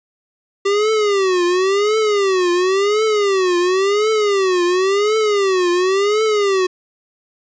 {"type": "tone with vibrato", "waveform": "square", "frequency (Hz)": 392, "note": "G4", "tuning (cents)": 0, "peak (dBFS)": -14, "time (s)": [0.65, 6.67], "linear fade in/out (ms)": 10, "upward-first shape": "triangle", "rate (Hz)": 0.94, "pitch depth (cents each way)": 210, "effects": ["resampled to 16000 Hz", "9-bit"]}